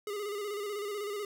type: tone with vibrato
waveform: square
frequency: 411.1 Hz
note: G#4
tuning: 18 cents flat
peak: -35 dBFS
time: 0.07-1.25 s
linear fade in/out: 2 ms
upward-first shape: square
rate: 16 Hz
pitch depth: 45 cents each way
effects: none